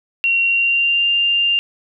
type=tone with pitch glide; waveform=sine; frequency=2744 to 2794 Hz; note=F7 to F7; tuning=-31 to 0 cents; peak=-13 dBFS; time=0.24-1.59 s; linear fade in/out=0 ms; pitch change=+31 cents; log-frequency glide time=0.43-1.06 s; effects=none